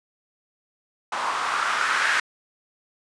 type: noise with low-pass filter sweep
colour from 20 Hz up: violet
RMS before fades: -24 dBFS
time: 1.12-2.2 s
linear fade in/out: 5 ms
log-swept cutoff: 1000 to 1600 Hz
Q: 3.3
effects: resampled to 22050 Hz